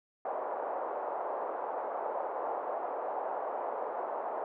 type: band-pass noise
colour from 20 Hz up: pink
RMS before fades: -36 dBFS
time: 0.25-4.44 s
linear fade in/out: 2 ms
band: 530 to 940 Hz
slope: 24 dB/octave
effects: none